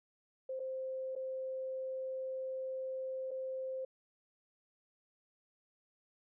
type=tone with dropouts; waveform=sine; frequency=523.3 Hz; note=C5; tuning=in tune; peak=-37 dBFS; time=0.49-3.85 s; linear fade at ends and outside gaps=5 ms; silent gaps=0.595-0.6 / 1.153-1.161 / 3.309-3.313 s; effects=none